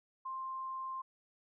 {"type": "tone", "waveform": "sine", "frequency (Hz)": 1052, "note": "C6", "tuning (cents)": 9, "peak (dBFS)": -38, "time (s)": [0.25, 1.02], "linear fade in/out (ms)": 10, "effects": []}